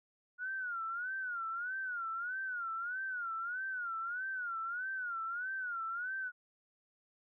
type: tone with vibrato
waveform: sine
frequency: 1439 Hz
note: F#6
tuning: 49 cents flat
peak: -36 dBFS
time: 0.38-6.32 s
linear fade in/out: 50 ms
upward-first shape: sine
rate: 1.6 Hz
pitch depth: 140 cents each way
effects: none